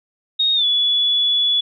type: tone with pitch glide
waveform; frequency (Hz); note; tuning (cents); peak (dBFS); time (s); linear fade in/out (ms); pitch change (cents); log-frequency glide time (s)
sine; 3729 to 3420; A#7 to A7; 0 to -50; -14; 0.39-1.61; 10; -150; 0.55-0.65
effects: none